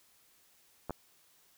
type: clicks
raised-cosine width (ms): 1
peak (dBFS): -23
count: 2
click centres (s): 0.896 / 0.907
effects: white hiss -66 dBFS RMS until 1.57 s